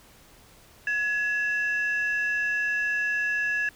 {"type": "tone pair together", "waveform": "sine", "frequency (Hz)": [1688, 2682], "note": ["G#6", "E7"], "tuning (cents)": [28, 29], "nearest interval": "minor sixth", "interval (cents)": 801, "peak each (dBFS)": [-23, -31], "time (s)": [0.87, 3.69], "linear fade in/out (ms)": 2, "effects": ["tanh soft clip ceiling -19 dBFS", "pink hiss -54 dBFS RMS until 3.75 s"]}